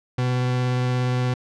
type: tone with vibrato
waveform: 40% pulse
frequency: 125.4 Hz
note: B2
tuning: 27 cents sharp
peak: -19 dBFS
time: 0.18-1.34 s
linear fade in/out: 5 ms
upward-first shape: triangle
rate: 17 Hz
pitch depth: 10 cents each way
effects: low-pass 5000 Hz 12 dB/octave